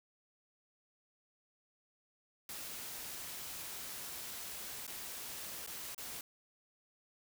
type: noise with dropouts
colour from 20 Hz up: white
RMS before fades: -45 dBFS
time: 2.49-6.21 s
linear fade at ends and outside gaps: 2 ms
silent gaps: 4.867-4.877 / 5.664-5.673 / 5.947-5.979 s
effects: none